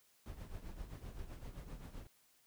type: noise with tremolo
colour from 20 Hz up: brown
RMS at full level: -45 dBFS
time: 0.26-2.07 s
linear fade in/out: 0 ms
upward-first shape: triangle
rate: 7.7 Hz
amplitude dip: 75%
effects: white hiss -71 dBFS RMS until 2.46 s